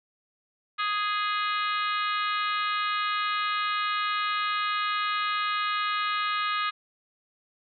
harmonic tone, 415.3 Hz, G#4, in tune, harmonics 3 / 4 / 5 / 6 / 7 / 8 / 9 / 10, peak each -27 / -34 / -36 / -37 / -38 / -40 / -38 / -42 dBFS, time 0.78-6.71 s, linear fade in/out 20 ms, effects none

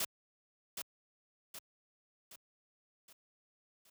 white noise with echo, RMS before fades -35 dBFS, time 0-0.05 s, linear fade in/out 5 ms, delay 770 ms, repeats 5, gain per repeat -6 dB, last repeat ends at 3.9 s, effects high-pass 80 Hz 12 dB/octave

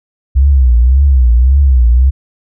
sine tone with vibrato, 64.2 Hz, C2, 32 cents flat, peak -4 dBFS, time 0.35-2.11 s, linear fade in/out 20 ms, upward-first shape triangle, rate 1.8 Hz, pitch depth 190 cents each way, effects none

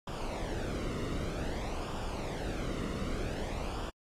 brown noise with flanger, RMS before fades -36 dBFS, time 0.07-3.9 s, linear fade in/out 5 ms, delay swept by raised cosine 0.48 to 1.25 ms, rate 0.53 Hz, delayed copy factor -0.6, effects low-pass 9000 Hz 12 dB/octave + AAC 48 kbps

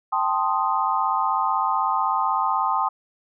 sine chord, A half-diminished seventh, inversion third, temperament equal, 784 / 880 / 1046.5 / 1244.5 Hz, G5 / A5 / C6 / Eb6, 0 / 0 / 0 / 0 cents, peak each -26 / -25 / -24 / -25 dBFS, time 0.12-2.89 s, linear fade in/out 10 ms, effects none

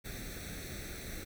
pink noise with comb filter, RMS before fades -43 dBFS, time 0.04-1.25 s, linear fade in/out 20 ms, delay 0.5 ms, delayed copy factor +0.8, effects none

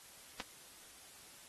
clicks, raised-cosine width 0.2 ms, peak -23 dBFS, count 2, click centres 0.4 / 0.404 s, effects white hiss -57 dBFS RMS until 1.48 s + AAC 32 kbps

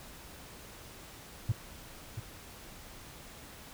triangle tone with echo, 110 Hz, A2, in tune, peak -21 dBFS, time 1.49-1.52 s, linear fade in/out 5 ms, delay 680 ms, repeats 1, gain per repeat -11 dB, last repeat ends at 2.2 s, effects tanh soft clip ceiling -21 dBFS + pink hiss -50 dBFS RMS until 3.73 s

